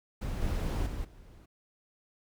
brown noise with level steps, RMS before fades -34 / -31 / -37 / -52 dBFS, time 0.21-1.46 s, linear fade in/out 10 ms, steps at 0.41 / 0.86 / 1.04 s, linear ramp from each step 10 ms, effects none

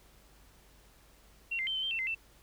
sine tone with pitch steps, 2739 / 2088 / 3111 / 3068 / 3152 / 2689 / 2070 / 2671 Hz, F7 / C7 / G7 / G7 / G7 / E7 / C7 / E7, -34 / -4 / -14 / -38 / +9 / +34 / -19 / +22 cents, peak -31 dBFS, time 1.51-2.15 s, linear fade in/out 10 ms, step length 80 ms, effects added 50 Hz sine -61 dBFS peak until 2.42 s + pink hiss -62 dBFS RMS until 2.42 s

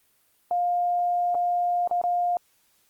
sine tone with dropouts, 706 Hz, F5, 19 cents sharp, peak -21 dBFS, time 0.51-2.37 s, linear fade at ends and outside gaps 1 ms, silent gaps 1.346-1.351 / 1.875-1.911 / 2.015-2.038 s, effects white hiss -65 dBFS RMS until 2.89 s + Opus 32 kbps

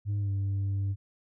sine tone with pitch glide, 102.2 to 98.55 Hz, G#2 to G2, -27 to +10 cents, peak -24 dBFS, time 0.05-0.96 s, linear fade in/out 50 ms, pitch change -63 cents, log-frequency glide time 0.19-0.31 s, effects tanh soft clip ceiling -26 dBFS

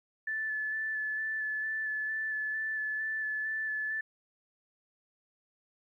sine tone with vibrato, 1743 Hz, A6, 17 cents flat, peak -31 dBFS, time 0.27-4.01 s, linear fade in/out 5 ms, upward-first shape square, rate 2.2 Hz, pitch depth 13 cents each way, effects 12-bit

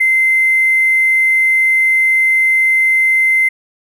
triangle tone with hard clipping, 2074 Hz, C7, 16 cents flat, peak -9 dBFS, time 0-3.49 s, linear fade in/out 10 ms, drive 3 dB, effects none

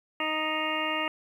harmonic tone, 311.1 Hz, D#4, in tune, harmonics 1 / 2 / 3 / 4 / 6 / 7 / 8 / 9, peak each -36 / -35 / -35 / -34 / -35 / -36 / -39 / -33 dBFS, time 0.2-1.08 s, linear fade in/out 2 ms, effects 10-bit

